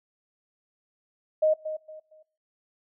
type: tone with echo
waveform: sine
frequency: 622.3 Hz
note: D#5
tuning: in tune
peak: -18 dBFS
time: 1.42-1.54 s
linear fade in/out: 10 ms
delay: 230 ms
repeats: 3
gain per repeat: -11 dB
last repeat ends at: 2.23 s
effects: noise-tail reverb RT60 0.6 s tail -23 dB re dry